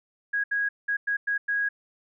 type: tone bursts at uneven times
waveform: sine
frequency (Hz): 1650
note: G#6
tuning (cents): -12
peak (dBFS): -23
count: 6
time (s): 0.33-0.44 / 0.51-0.69 / 0.88-0.97 / 1.07-1.17 / 1.27-1.38 / 1.48-1.69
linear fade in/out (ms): 10
effects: none